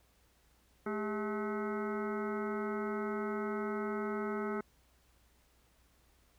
harmonic tone with a mistuned harmonic, 214.9 Hz, A3, 41 cents flat, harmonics 1 / 2 / 3 / 4 / 5 / 6 / 7 / 9 / 10, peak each -38 / -37 / -48 / -47 / -51 / -43 / -47 / -53 / -54 dBFS, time 0.86-4.61 s, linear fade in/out 5 ms, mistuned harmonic 2, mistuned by -96 cents, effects added 60 Hz sine -69 dBFS peak until 6.38 s + pink hiss -70 dBFS RMS until 6.38 s

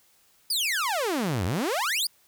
sawtooth exponential two-way sweep, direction down then up, 5080 to 82.41 to 5080 Hz, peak -21 dBFS, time 0.5-2.07 s, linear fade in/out 5 ms, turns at 1.45 s, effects white hiss -62 dBFS RMS until 2.27 s

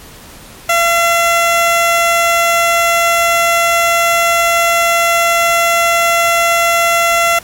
15% pulse tone, 680 Hz, F5, 46 cents flat, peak -3 dBFS, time 0.69-7.39 s, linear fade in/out 5 ms, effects pink hiss -36 dBFS RMS until 7.43 s + MP3 64 kbps

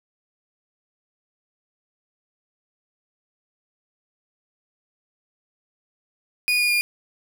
35% pulse tone with pitch steps, 2461 / 2440 / 2419 Hz, D#7 / D#7 / D#7, -20 / -34 / -49 cents, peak -16 dBFS, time 6.48-6.81 s, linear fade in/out 0 ms, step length 110 ms, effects none

